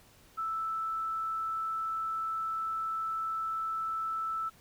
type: tone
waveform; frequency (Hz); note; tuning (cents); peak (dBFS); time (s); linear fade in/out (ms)
sine; 1318.5; E6; 0; -31; 0.37-4.5; 20
effects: pink hiss -60 dBFS RMS until 4.6 s